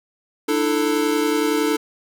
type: chord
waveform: square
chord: D suspended second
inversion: none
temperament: equal with one note detuned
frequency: 298.8 / 329.6 / 440 Hz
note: D4 / E4 / A4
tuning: +30 / 0 / 0 cents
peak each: -22 / -25 / -22 dBFS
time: 0.48-1.77 s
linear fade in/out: 10 ms
effects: none